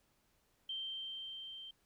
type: tone with level ramp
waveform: sine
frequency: 3136 Hz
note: G7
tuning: in tune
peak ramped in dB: -38 to -47 dBFS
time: 0.69-1.71 s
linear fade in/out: 5 ms
effects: pink hiss -75 dBFS RMS until 1.85 s